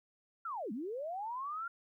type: linear two-way sweep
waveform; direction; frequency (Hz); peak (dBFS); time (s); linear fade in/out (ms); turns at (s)
sine; down then up; 1409 to 196.6 to 1409; -37; 0.45-1.68; 5; 0.72
effects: 13-bit